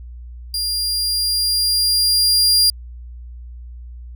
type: tone with level ramp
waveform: sawtooth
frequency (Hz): 4800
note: D8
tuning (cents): +37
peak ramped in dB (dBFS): -17 to -8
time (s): 0.54-2.7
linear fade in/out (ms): 2
effects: added 60 Hz sine -32 dBFS peak until 4.15 s